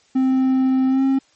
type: tone with pitch glide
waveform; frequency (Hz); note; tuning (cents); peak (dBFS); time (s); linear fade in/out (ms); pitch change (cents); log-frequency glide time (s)
triangle; 261.6 to 268.3; C4 to C4; 0 to +44; -12; 0.15-1.19; 10; +44; 0.88-1.03
effects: white hiss -57 dBFS RMS until 1.35 s + MP3 32 kbps